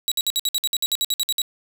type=tone bursts; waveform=sawtooth; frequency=3877 Hz; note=B7; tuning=33 cents flat; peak=-16 dBFS; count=15; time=0.08-1.418 s; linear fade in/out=0 ms; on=36 ms; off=57 ms; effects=none